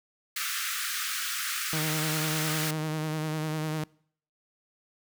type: high-pass noise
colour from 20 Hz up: pink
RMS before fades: -32 dBFS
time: 0.36-2.71 s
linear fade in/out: 5 ms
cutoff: 1200 Hz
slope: 96 dB/octave
type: tone with vibrato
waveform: sawtooth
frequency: 155.56 Hz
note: D#3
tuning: in tune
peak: -25 dBFS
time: 1.73-3.84 s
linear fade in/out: 2 ms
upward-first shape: sine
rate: 10 Hz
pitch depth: 33 cents each way
effects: noise-tail reverb RT60 0.6 s tail -25 dB re dry